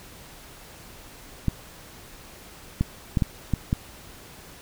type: clicks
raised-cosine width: 5 ms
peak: -9 dBFS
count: 6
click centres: 1.483 / 2.81 / 3.172 / 3.222 / 3.537 / 3.729 s
effects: pink hiss -46 dBFS RMS until 4.61 s